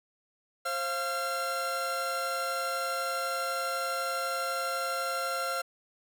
45% pulse tone cluster, 532 / 692 / 1372 Hz, C5 / F5 / F6, +29 / -16 / -31 cents, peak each -36 / -37 / -32 dBFS, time 0.65-5.62 s, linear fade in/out 10 ms, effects none

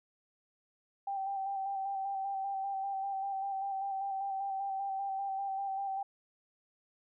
sine tone with vibrato, 782 Hz, G5, 4 cents flat, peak -33 dBFS, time 1.07-6.03 s, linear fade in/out 5 ms, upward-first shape square, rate 5.1 Hz, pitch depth 22 cents each way, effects none

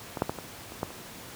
clicks, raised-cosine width 1 ms, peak -18 / -9 / -14 / -23 / -27 / -14 / -29 dBFS, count 7, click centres 0.172 / 0.221 / 0.295 / 0.387 / 0.721 / 0.831 / 0.905 s, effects pink hiss -44 dBFS RMS until 1.35 s + high-pass 80 Hz 12 dB/octave

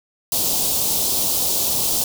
white band-stop noise, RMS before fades -20 dBFS, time 0.32-2.04 s, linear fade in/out 2 ms, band 900 to 3400 Hz, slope 24 dB/octave, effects none

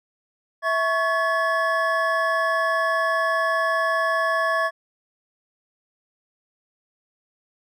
triangle tone cluster, 655 / 1110 / 1710 Hz, E5 / C#6 / A6, -11 / +2 / -50 cents, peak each -22 dBFS, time 0.62-4.71 s, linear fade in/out 50 ms, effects none

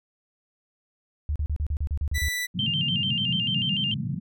sine tone bursts, 74 Hz, D2, 14 cents sharp, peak -23 dBFS, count 10, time 1.29-2.284 s, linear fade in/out 0 ms, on 67 ms, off 36 ms
sawtooth tone, 1975.5 Hz, B6, in tune, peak -23 dBFS, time 2.14-2.47 s, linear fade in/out 20 ms
pink band-pass noise, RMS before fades -30 dBFS, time 2.54-4.2 s, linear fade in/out 10 ms, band 110 to 220 Hz, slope 48 dB/octave
sine tone with vibrato, 2960 Hz, F#7, in tune, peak -24 dBFS, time 2.59-3.94 s, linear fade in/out 2 ms, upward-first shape square, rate 6.8 Hz, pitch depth 92 cents each way
effects none

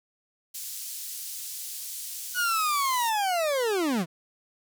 white band-pass noise, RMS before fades -37 dBFS, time 0.54-3.1 s, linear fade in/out 10 ms, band 4900 to 15000 Hz, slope 12 dB/octave
40% pulse linear sweep, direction down, 1483 to 152.7 Hz, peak -23 dBFS, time 2.34-4.06 s, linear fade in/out 50 ms
effects none

